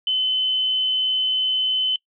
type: tone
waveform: sine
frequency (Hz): 3041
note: F#7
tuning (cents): +47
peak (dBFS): -18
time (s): 0.07-1.96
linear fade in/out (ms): 2
effects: noise-tail reverb RT60 0.1 s tail -21 dB re dry